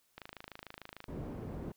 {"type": "click train", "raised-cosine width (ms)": 0.3, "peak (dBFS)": -29, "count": 24, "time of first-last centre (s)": [0.18, 1.041], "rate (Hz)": 26.7}
{"type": "low-pass noise", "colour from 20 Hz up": "white", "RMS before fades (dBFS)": -42, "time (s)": [1.08, 1.72], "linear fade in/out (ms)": 5, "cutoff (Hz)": 320, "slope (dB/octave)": 12}
{"effects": ["white hiss -73 dBFS RMS until 1.76 s"]}